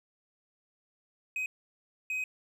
triangle tone bursts at uneven times, 2520 Hz, D#7, 21 cents sharp, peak -29 dBFS, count 2, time 1.36-1.46 / 2.1-2.24 s, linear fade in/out 2 ms, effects none

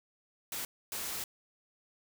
white noise bursts at uneven times, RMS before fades -38 dBFS, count 2, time 0.52-0.65 / 0.92-1.24 s, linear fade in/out 2 ms, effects none

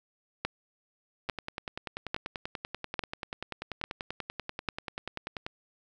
two click trains, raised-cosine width 0.3 ms, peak -13 / -19 dBFS, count 6 / 44, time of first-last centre 0.45-4.687 / 1.29-5.465 s, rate 1.18 / 10.3 Hz, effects none

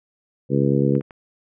harmonic tone, 69.4 Hz, C#2, 3 cents sharp, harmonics 2 / 3 / 4 / 5 / 6 / 7, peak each -20 / -22 / -23 / -24 / -25 / -25 dBFS, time 0.49-1.02 s, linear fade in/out 50 ms
clicks, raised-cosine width 0.5 ms, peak -26 dBFS, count 3, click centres 0.953 / 1.01 / 1.108 s
effects none

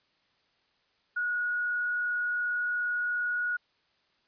sine tone with frequency modulation, 1453 Hz, F#6, 32 cents flat, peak -27 dBFS, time 1.16-3.57 s, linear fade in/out 10 ms, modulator 37.3 Hz, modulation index 0.39, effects white hiss -70 dBFS RMS until 4.27 s + resampled to 11025 Hz

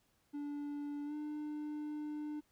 triangle tone with pitch glide, 290 to 299.7 Hz, D4 to D4, -22 to +35 cents, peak -37 dBFS, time 0.33-2.41 s, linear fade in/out 20 ms, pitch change +57 cents, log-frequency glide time 1.05-1.14 s, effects pink hiss -75 dBFS RMS until 2.51 s

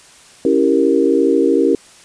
sine chord, C# diminished seventh, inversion none, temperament equal, 277.2 / 329.6 / 392 / 466.2 Hz, C#4 / E4 / G4 / Bb4, 0 / 0 / 0 / 0 cents, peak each -16 dBFS, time 0.45-1.75 s, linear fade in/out 2 ms, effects white hiss -44 dBFS RMS until 2.04 s + resampled to 22050 Hz

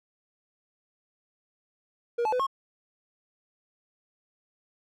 triangle tone with pitch steps, 474.1 / 865 / 502 / 1083 Hz, A#4 / A5 / B4 / C#6, +29 / -30 / +28 / -41 cents, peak -22 dBFS, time 2.18-2.468 s, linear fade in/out 10 ms, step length 72 ms, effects none

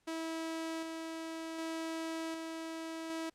sawtooth tone with tremolo, 324.9 Hz, E4, 25 cents flat, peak -33 dBFS, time 0.07-3.3 s, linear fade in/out 10 ms, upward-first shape square, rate 0.66 Hz, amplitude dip 30%, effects pink hiss -75 dBFS RMS until 3.34 s + low-pass 10000 Hz 12 dB/octave

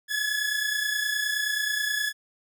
sawtooth tone pair together, 1687 / 1716.5 Hz, G#6 / A6, +27 / -43 cents, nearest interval unison, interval 30 cents, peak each -25 / -24 dBFS, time 0.08-2.13 s, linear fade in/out 50 ms, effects none

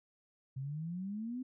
sine exponential sweep, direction up, 129.2 to 261.6 Hz, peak -37 dBFS, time 0.56-1.43 s, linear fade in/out 10 ms, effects none

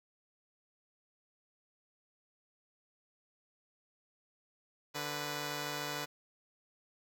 5% pulse tone pair together, 146.83 / 493.9 Hz, D3 / B4, 0 / 0 cents, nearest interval octave + major sixth, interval 2100 cents, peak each -28 dBFS, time 4.94-6.06 s, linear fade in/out 20 ms, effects none

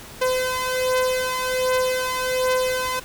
sawtooth beating tone pair, 510 / 511.3 Hz, C5 / C5, -44 / -40 cents, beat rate 1.3 Hz, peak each -18 / -21 dBFS, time 0.21-3 s, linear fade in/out 10 ms, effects pink hiss -40 dBFS RMS until 3.04 s

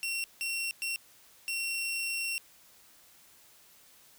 sawtooth tone bursts at uneven times, 2728 Hz, F7, 41 cents flat, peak -28 dBFS, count 4, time 0.03-0.24 / 0.41-0.71 / 0.82-0.96 / 1.48-2.38 s, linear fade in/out 0 ms, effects white hiss -59 dBFS RMS until 4.18 s

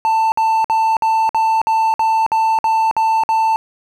triangle tone bursts, 889 Hz, A5, 18 cents sharp, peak -10 dBFS, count 11, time 0.05-3.56 s, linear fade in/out 0 ms, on 270 ms, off 54 ms, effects none

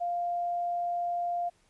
sine tone, 698.5 Hz, F5, in tune, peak -28 dBFS, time 0-1.5 s, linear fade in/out 20 ms, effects pink hiss -67 dBFS RMS until 1.69 s + resampled to 24000 Hz

